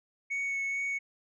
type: tone with vibrato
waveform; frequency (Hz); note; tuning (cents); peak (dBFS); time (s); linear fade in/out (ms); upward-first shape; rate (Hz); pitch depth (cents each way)
sine; 2217; C#7; 0; -27; 0.3-0.99; 20; sine; 2.3; 11
effects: tanh soft clip ceiling -29 dBFS